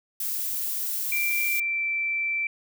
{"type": "noise", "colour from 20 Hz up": "violet", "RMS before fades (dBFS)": -29, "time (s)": [0.2, 1.6], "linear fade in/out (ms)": 5}
{"type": "tone with pitch glide", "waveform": "sine", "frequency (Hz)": [2356, 2336], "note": ["D7", "D7"], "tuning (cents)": [5, -10], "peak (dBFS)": -24, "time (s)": [1.12, 2.47], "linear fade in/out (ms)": 2, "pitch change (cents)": -15, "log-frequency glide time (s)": [1.5, 1.84]}
{"effects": []}